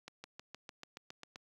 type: accelerating click train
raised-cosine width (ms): 0.2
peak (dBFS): -29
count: 10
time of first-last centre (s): 0.08-1.359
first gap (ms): 160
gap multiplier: 0.97
effects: high-pass 100 Hz 12 dB/octave + 11-bit